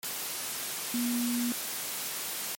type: tone in noise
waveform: sine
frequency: 240.9 Hz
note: B3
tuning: 43 cents flat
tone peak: -27 dBFS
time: 0.94-1.52 s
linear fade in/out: 0 ms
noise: white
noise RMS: -35 dBFS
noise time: 0.03-2.55 s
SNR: +5 dB
effects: high-pass 150 Hz 12 dB/octave + MP3 64 kbps